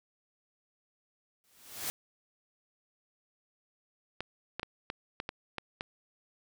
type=noise with exponential growth; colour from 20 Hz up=white; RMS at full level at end=-33 dBFS; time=1.44-1.9 s; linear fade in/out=0 ms; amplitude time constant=100 ms
type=clicks; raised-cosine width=0.3 ms; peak=-19 dBFS; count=8; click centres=4.206 / 4.596 / 4.631 / 4.901 / 5.201 / 5.291 / 5.583 / 5.809 s
effects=none